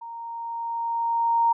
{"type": "tone with level ramp", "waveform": "sine", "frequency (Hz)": 928, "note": "A#5", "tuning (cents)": -8, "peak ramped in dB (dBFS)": [-35, -16], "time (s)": [0.01, 1.53], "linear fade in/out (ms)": 10, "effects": []}